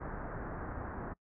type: low-pass noise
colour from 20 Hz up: pink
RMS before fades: -41 dBFS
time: 0-1.14 s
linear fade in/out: 20 ms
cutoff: 1700 Hz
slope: 48 dB/octave
effects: noise-tail reverb RT60 0.1 s tail -24 dB re dry